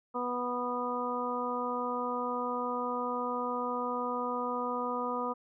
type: harmonic tone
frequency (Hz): 245.9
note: B3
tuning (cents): -7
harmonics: 1 / 2 / 3 / 4 / 5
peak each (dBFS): -38 / -36 / -41 / -36 / -36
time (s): 0.14-5.34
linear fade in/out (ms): 20
effects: none